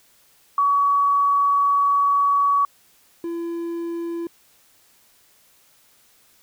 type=tone pair in turn; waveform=sine / triangle; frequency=1131 / 338 Hz; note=C#6 / E4; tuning=+34 / +43 cents; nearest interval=octave + major sixth; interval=2091 cents; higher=first; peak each=-15 / -23 dBFS; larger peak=first; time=0.58-2.65 / 3.24-4.27 s; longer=first; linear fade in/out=2 ms; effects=white hiss -57 dBFS RMS until 6.42 s